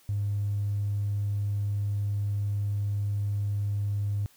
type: tone with tanh clipping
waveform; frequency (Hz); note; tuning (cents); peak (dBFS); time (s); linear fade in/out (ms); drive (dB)
triangle; 101.9; G#2; -32; -25; 0.09-4.26; 0; 1
effects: white hiss -60 dBFS RMS until 4.36 s